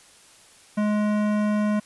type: tone with hard clipping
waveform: sine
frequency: 210 Hz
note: G#3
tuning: 19 cents sharp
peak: -22 dBFS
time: 0.77-1.8 s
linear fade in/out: 10 ms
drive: 16 dB
effects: white hiss -52 dBFS RMS until 1.85 s + resampled to 24000 Hz